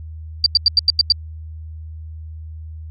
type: tone bursts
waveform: sine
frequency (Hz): 4682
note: D8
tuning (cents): -6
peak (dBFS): -8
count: 7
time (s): 0.44-1.122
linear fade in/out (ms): 2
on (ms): 22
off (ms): 88
effects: added 79 Hz sine -30 dBFS peak until 2.9 s